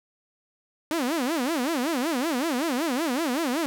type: tone with vibrato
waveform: sawtooth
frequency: 286.1 Hz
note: D4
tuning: 45 cents flat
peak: -20 dBFS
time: 0.91-3.66 s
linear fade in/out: 0 ms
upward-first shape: sine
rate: 5.3 Hz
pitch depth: 300 cents each way
effects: none